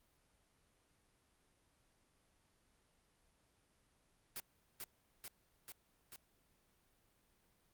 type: noise with echo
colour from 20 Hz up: white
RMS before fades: -45 dBFS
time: 4.36-4.4 s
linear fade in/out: 0 ms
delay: 440 ms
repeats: 4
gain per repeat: -2 dB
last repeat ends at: 6.16 s
effects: pink hiss -75 dBFS RMS until 7.73 s + Opus 32 kbps